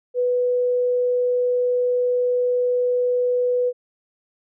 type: tone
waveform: sine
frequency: 494.1 Hz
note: B4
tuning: 1 cent sharp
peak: -17 dBFS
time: 0.14-3.73 s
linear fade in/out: 50 ms
effects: none